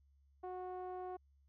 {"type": "tone with low-pass filter", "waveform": "sawtooth", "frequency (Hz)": 366.1, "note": "F#4", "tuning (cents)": -18, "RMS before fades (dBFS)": -45, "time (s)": [0.43, 1.17], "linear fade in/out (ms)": 10, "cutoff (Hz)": 840, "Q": 2.4, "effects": ["added 69 Hz sine -67 dBFS peak until 1.48 s"]}